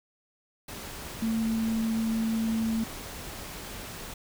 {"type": "tone in noise", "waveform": "sine", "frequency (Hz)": 224.2, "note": "A3", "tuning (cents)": 33, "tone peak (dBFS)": -25, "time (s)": [1.22, 2.84], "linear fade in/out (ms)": 5, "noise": "pink", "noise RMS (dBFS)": -40, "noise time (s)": [0.68, 4.14], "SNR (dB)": 12, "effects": []}